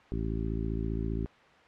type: harmonic tone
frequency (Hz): 55.1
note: A1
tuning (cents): +3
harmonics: 1 / 2 / 3 / 4 / 5 / 6 / 7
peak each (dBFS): -33 / -36 / -38 / -39 / -40 / -41 / -41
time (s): 0.12-1.26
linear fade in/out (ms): 0
effects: white hiss -56 dBFS RMS until 1.67 s + low-pass 2000 Hz 12 dB/octave